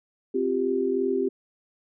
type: chord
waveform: sine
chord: C suspended fourth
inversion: none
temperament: equal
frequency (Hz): 261.6 / 349.2 / 392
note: C4 / F4 / G4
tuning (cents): 0 / 0 / 0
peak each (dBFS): -28 / -29 / -24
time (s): 0.34-1.29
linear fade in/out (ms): 10
effects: none